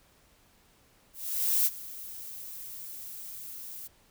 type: noise with ADSR envelope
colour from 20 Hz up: violet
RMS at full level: -24 dBFS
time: 1.13-3.88 s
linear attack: 530 ms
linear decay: 36 ms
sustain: -18 dB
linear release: 15 ms
effects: pink hiss -63 dBFS RMS until 4.1 s